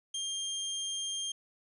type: tone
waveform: 25% pulse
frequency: 3198 Hz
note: G7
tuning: 34 cents sharp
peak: -30 dBFS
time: 0.14-1.32 s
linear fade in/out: 5 ms
effects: resampled to 24000 Hz + 11-bit